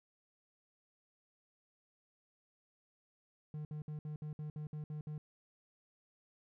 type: tone bursts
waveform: triangle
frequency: 151.5 Hz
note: D#3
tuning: 46 cents flat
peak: -38 dBFS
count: 10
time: 3.54-5.18 s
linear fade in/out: 2 ms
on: 110 ms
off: 60 ms
effects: none